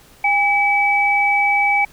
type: tone pair together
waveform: sine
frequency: 810 / 2291 Hz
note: G#5 / D7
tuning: -43 / -44 cents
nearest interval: octave + tritone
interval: 1799 cents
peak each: -17 / -15 dBFS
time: 0.24-1.85 s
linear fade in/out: 5 ms
effects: pink hiss -48 dBFS RMS until 1.92 s

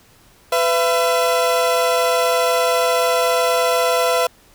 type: tone pair together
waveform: 30% pulse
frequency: 501.9 / 674 Hz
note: B4 / E5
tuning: +28 / +38 cents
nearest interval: perfect fourth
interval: 510 cents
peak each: -15 dBFS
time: 0.52-4.27 s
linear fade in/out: 5 ms
effects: pink hiss -51 dBFS RMS until 4.54 s

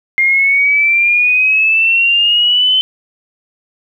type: exponential sweep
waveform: sine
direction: up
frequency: 2115 to 3066 Hz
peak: -8 dBFS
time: 0.18-2.81 s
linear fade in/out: 0 ms
effects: 8-bit

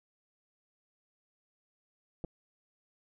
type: clicks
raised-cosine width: 2 ms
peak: -26 dBFS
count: 2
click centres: 2.241 / 2.247 s
effects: none

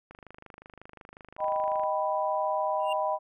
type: click train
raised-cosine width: 0.5 ms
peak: -31 dBFS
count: 45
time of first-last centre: 0.11-1.835 s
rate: 25.5 Hz
type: chord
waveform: sine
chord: Eb augmented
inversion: none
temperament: equal with one note detuned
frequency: 622.3 / 781.3 / 987.8 Hz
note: Eb5 / G5 / B5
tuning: 0 / -6 / 0 cents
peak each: -29 / -31 / -30 dBFS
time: 1.38-3.19 s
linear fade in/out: 50 ms
type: tone with exponential growth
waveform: triangle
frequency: 2794 Hz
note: F7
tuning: in tune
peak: -29 dBFS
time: 2.79-2.93 s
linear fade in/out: 5 ms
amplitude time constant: 30 ms
effects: none

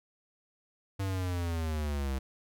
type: linear sweep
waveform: square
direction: down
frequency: 98.4 to 65.2 Hz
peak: -31 dBFS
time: 0.99-2.19 s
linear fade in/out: 10 ms
effects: none

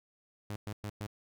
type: tone bursts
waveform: sawtooth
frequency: 103.9 Hz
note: G#2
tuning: 1 cent sharp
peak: -33 dBFS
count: 4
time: 0.5-1.066 s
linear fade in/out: 0 ms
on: 59 ms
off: 110 ms
effects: none

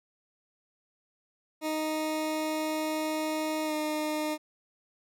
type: tone with pitch glide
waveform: 20% pulse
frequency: 311.1 to 305.8 Hz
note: D#4 to D#4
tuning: 0 to -30 cents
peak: -24 dBFS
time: 1.61-4.38 s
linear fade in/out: 50 ms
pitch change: -30 cents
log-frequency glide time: 3.65-3.73 s
effects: none

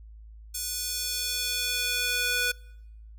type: tone with high-pass filter sweep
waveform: square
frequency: 491.2 Hz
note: B4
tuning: 9 cents flat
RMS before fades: -29 dBFS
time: 0.54-2.52 s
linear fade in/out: 10 ms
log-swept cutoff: 6800 to 1600 Hz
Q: 1.1
effects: noise-tail reverb RT60 0.8 s tail -25 dB re dry + added 54 Hz sine -44 dBFS peak until 3.18 s

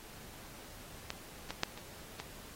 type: clicks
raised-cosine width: 0.2 ms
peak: -18 / -21 / -11 / -28 / -22 dBFS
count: 5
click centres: 1.104 / 1.506 / 1.634 / 1.776 / 2.2 s
effects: pink hiss -52 dBFS RMS until 2.55 s + AAC 48 kbps

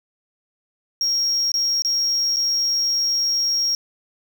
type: tone with dropouts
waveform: sine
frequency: 5588 Hz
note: F8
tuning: in tune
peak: -15 dBFS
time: 1.01-3.75 s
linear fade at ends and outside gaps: 1 ms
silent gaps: 1.518-1.54 / 1.821-1.848 / 2.362-2.368 s
effects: tanh soft clip ceiling -17 dBFS + 7-bit

